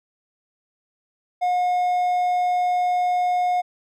triangle tone with hard clipping, 720 Hz, F#5, 47 cents flat, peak -19 dBFS, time 1.41-3.62 s, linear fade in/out 20 ms, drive 6 dB, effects none

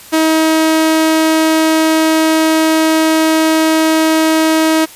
sawtooth tone, 318.1 Hz, D#4, 38 cents sharp, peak -5 dBFS, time 0.12-4.86 s, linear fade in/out 20 ms, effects white hiss -36 dBFS RMS until 4.95 s + resampled to 32000 Hz

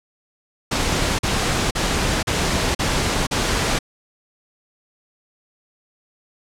pink noise bursts, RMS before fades -20 dBFS, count 6, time 0.71-3.79 s, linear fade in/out 10 ms, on 480 ms, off 40 ms, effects low-pass 8000 Hz 12 dB/octave

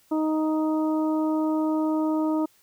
harmonic tone, 311.9 Hz, D#4, 4 cents sharp, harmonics 1 / 2 / 3 / 4, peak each -22 / -31 / -33 / -38 dBFS, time 0.11-2.46 s, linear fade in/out 10 ms, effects white hiss -61 dBFS RMS until 2.62 s

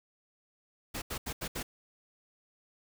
pink noise bursts at uneven times, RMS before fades -37 dBFS, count 5, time 0.94-1.02 / 1.1-1.18 / 1.26-1.33 / 1.41-1.48 / 1.55-1.63 s, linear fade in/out 10 ms, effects none

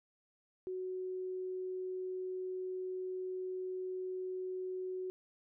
sine tone, 370.7 Hz, F#4, 3 cents sharp, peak -37 dBFS, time 0.67-5.1 s, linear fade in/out 0 ms, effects none

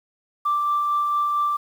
sine tone with tremolo, 1174.7 Hz, D6, in tune, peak -17 dBFS, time 0.45-1.57 s, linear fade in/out 10 ms, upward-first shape sine, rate 4.4 Hz, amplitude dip 25%, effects tanh soft clip ceiling -14 dBFS + 8-bit

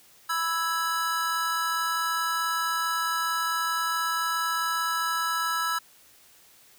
square chord, E major, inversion second, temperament equal, 987.8 / 1318.5 / 1661.2 Hz, B5 / E6 / G#6, 0 / 0 / 0 cents, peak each -33 / -28 / -32 dBFS, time 0.29-5.79 s, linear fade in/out 10 ms, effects white hiss -56 dBFS RMS until 6.78 s

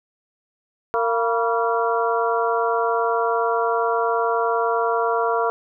harmonic tone with a mistuned harmonic, 229.8 Hz, A#3, 25 cents flat, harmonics 2 / 3 / 4 / 5 / 6, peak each -22 / -24 / -25 / -26 / -27 dBFS, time 0.94-5.5 s, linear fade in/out 0 ms, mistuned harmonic 4, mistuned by +87 cents, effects none

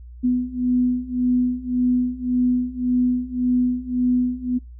sine beating tone pair, 247.8 / 249.6 Hz, B3 / B3, +6 / +19 cents, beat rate 1.8 Hz, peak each -22 / -20 dBFS, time 0.23-4.59 s, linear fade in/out 20 ms, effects noise-tail reverb RT60 0.2 s tail -22 dB re dry + added 60 Hz sine -37 dBFS peak until 4.79 s

